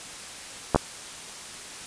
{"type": "clicks", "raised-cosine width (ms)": 1, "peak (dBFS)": -4, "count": 2, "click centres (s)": [0.747, 0.76], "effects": ["white hiss -40 dBFS RMS until 1.86 s", "resampled to 22050 Hz"]}